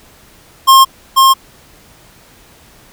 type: tone with echo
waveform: square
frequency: 1068 Hz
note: C6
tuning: 35 cents sharp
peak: -3 dBFS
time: 0.67-0.85 s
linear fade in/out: 20 ms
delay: 490 ms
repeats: 1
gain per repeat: -2 dB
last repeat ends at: 1.34 s
effects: pink hiss -44 dBFS RMS until 2.92 s